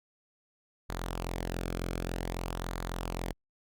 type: tone with flanger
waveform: sawtooth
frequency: 43.65 Hz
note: F1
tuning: in tune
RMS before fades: -36 dBFS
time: 0.89-3.33 s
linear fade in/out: 10 ms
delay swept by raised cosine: 0.36 to 1.08 ms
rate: 0.53 Hz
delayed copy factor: -0.5
effects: Opus 48 kbps